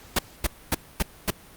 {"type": "noise bursts", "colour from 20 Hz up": "pink", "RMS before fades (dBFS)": -22, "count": 5, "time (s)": [0.16, 1.305], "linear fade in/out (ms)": 5, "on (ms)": 29, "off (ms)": 250, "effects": ["pink hiss -49 dBFS RMS until 1.56 s", "Opus 48 kbps"]}